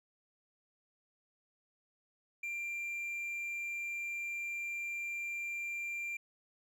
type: tone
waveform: triangle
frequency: 2375 Hz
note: D7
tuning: 19 cents sharp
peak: -35 dBFS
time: 2.43-6.17 s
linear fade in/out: 5 ms
effects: none